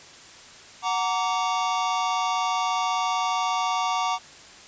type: chord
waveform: square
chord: Gb augmented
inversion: none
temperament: just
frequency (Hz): 740 / 925 / 1156.2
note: Gb5 / Bb5 / D6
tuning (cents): 0 / -14 / -27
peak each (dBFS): -28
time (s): 0.82-4.19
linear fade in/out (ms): 50
effects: white hiss -46 dBFS RMS until 4.67 s + resampled to 16000 Hz